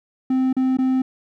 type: tone with dropouts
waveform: triangle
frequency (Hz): 260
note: C4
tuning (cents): -11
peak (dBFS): -14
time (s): 0.3-1.02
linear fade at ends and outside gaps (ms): 5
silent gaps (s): 0.529-0.566 / 0.771-0.786
effects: none